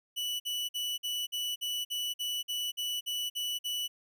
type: tone bursts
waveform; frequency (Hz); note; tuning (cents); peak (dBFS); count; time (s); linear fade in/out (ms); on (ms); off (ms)
40% pulse; 2961; F#7; +1; -31; 13; 0.16-3.88; 20; 240; 50
effects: none